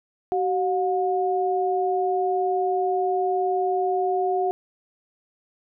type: tone pair together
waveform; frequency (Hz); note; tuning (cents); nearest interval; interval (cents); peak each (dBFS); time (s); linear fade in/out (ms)
sine; 379 / 720; F#4 / F#5; +42 / -47; major seventh; 1111; -23; 0.32-4.51; 0
effects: none